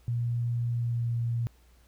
sine tone with pitch glide, 119 to 117.57 Hz, A#2 to A#2, +36 to +15 cents, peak -26 dBFS, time 0.08-1.47 s, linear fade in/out 0 ms, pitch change -21 cents, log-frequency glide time 0.71-1.16 s, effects added 60 Hz sine -57 dBFS peak until 1.87 s + pink hiss -65 dBFS RMS until 1.87 s

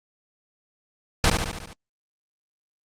pink noise with echo, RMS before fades -17 dBFS, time 1.24-1.3 s, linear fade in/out 2 ms, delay 72 ms, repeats 6, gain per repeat -4 dB, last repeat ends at 1.732 s, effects low-pass 8000 Hz 12 dB/octave + Opus 48 kbps

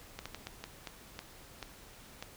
slowing click train, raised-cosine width 0.2 ms, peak -23 dBFS, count 9, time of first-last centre 0.19-2.225 s, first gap 66 ms, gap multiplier 1.37, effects pink hiss -54 dBFS RMS until 2.36 s

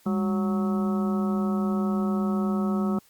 harmonic tone with a mistuned harmonic, 185 Hz, F#3, in tune, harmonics 1 / 2 / 3 / 4 / 5 / 6 / 7, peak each -23 / -32 / -39 / -39 / -44 / -41 / -37 dBFS, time 0.06-2.99 s, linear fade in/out 5 ms, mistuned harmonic 1, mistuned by +150 cents, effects white hiss -59 dBFS RMS until 3.09 s + Opus 48 kbps

